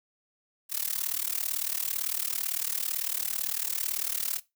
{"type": "noise with amplitude modulation", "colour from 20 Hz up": "blue", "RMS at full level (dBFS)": -27, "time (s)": [0.69, 4.41], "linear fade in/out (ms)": 50, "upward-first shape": "sine", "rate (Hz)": 37.9, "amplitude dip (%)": 95, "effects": ["noise-tail reverb RT60 0.2 s tail -18 dB re dry"]}